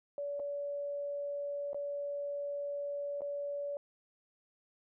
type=tone with dropouts; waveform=sine; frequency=572 Hz; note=D5; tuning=46 cents flat; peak=-35 dBFS; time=0.18-3.77 s; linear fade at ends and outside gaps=1 ms; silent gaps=0.395-0.399 / 1.732-1.745 / 3.208-3.218 s; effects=none